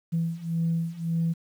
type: beating tone pair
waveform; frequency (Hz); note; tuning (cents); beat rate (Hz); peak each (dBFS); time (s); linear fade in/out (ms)
sine; 164.81 / 166.61; E3 / E3; 0 / +19; 1.8; -28 / -26; 0.12-1.34; 20
effects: tanh soft clip ceiling -18 dBFS + 9-bit